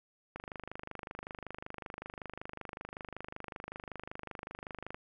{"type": "click train", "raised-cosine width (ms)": 0.5, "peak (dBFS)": -26, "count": 117, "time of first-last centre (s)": [0.36, 4.945], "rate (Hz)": 25.3, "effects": []}